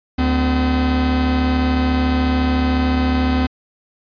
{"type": "tone pair together", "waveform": "45% pulse", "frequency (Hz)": [73.8, 255.4], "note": ["D2", "C4"], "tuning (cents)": [9, -42], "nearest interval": "octave + major sixth", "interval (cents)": 2149, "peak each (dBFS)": [-18, -17], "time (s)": [0.18, 3.47], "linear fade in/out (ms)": 10, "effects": ["resampled to 11025 Hz"]}